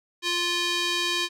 square tone with band-pass filter, 349.2 Hz, F4, in tune, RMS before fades -26 dBFS, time 0.22-1.29 s, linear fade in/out 50 ms, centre 3700 Hz, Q 1.5, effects none

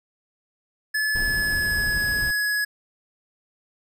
square tone with pitch glide, 1721 to 1683.6 Hz, A6 to G#6, -39 to +23 cents, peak -22 dBFS, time 0.94-2.65 s, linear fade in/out 10 ms, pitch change -38 cents, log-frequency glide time 1.2-2.05 s
brown noise, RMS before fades -31 dBFS, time 1.15-2.31 s, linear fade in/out 5 ms
effects none

